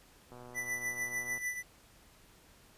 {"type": "click train", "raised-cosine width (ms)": 1, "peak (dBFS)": -37, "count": 131, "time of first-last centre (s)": [0.32, 1.377], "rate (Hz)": 123}
{"type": "tone with tremolo", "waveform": "square", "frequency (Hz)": 1985, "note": "B6", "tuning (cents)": 8, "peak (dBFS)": -32, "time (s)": [0.54, 1.63], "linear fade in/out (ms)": 50, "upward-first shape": "triangle", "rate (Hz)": 6.7, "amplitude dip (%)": 75}
{"effects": ["pink hiss -61 dBFS RMS until 2.77 s", "resampled to 32000 Hz"]}